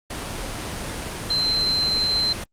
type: tone in noise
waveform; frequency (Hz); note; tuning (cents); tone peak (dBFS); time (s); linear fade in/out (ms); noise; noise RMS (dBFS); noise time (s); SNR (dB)
sine; 4100; C8; -36; -19; 1.3-2.33; 5; pink; -30; 0.1-2.44; +8
effects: low-pass 10000 Hz 12 dB/octave + Opus 32 kbps